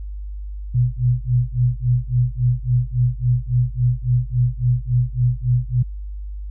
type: tone with tremolo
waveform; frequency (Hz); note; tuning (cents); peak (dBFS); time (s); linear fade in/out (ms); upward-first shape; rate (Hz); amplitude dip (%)
sine; 123.47; B2; 0; -12; 0.74-5.83; 10; sine; 3.6; 100
effects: added 50 Hz sine -27 dBFS peak until 6.5 s